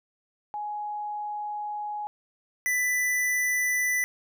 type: tone pair in turn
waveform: sine / square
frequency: 836 / 1988.4 Hz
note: G#5 / B6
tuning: +11 / +11 cents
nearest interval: octave + minor third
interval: 1500 cents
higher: second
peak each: -30 / -24 dBFS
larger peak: second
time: 0.54-2.07 / 2.66-4.04 s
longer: first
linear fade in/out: 0 ms
effects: none